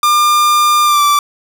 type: tone with pitch glide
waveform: 45% pulse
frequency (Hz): 1200 to 1167.9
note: D6 to D6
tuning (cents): +37 to -10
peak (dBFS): -8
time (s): 0.03-1.19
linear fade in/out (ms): 2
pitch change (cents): -47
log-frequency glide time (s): 0.84-1.02
effects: none